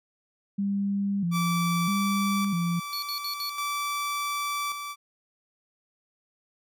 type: tone with vibrato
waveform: sine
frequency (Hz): 185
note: F#3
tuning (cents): 0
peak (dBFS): -24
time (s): 0.58-2.8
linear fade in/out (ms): 10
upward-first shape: square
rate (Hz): 0.77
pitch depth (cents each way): 130
type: tone with tremolo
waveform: sawtooth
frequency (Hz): 1160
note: D6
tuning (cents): -22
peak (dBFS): -24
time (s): 1.31-4.96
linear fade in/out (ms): 50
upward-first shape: square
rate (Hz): 0.44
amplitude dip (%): 50
type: tone bursts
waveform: square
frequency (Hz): 4400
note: C#8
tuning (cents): -14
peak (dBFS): -31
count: 4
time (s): 2.93-3.494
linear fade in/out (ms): 0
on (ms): 93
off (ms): 64
effects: none